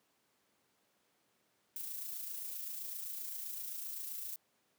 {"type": "noise with amplitude modulation", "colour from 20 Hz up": "violet", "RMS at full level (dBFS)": -41, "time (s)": [1.76, 4.36], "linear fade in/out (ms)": 2, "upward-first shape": "sine", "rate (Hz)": 27.7, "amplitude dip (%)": 40, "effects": ["pink hiss -75 dBFS RMS until 4.78 s", "high-pass 200 Hz 12 dB/octave"]}